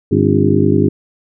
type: harmonic tone with a mistuned harmonic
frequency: 50.5 Hz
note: G#1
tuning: 48 cents flat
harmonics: 2 / 3 / 4 / 5 / 6 / 7 / 8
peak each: -17 / -17 / -17 / -17 / -17 / -17 / -17 dBFS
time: 0.11-0.89 s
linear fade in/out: 10 ms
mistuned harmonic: 5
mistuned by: +120 cents
effects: none